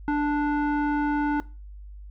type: tone with low-pass filter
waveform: square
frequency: 293.7 Hz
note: D4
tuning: in tune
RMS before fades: -24 dBFS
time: 0.08-1.4 s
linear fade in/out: 0 ms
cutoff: 1300 Hz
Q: 2
effects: noise-tail reverb RT60 0.3 s tail -20 dB re dry + added 50 Hz sine -39 dBFS peak until 2.1 s